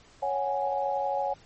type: chord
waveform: sine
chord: C# suspended fourth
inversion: none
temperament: just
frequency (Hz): 554.4 / 739.2 / 831.5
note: C#5 / F#5 / G#5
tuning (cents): 0 / -2 / +2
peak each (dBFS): -30 / -32 / -29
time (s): 0.22-1.34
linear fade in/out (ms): 10
effects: pink hiss -56 dBFS RMS until 1.45 s + MP3 32 kbps